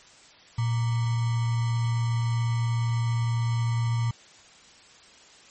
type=tone with sample-and-hold; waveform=sine; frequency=116.54 Hz; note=A#2; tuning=in tune; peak=-22 dBFS; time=0.58-4.11 s; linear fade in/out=5 ms; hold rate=1050 Hz; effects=white hiss -52 dBFS RMS until 5.5 s + MP3 32 kbps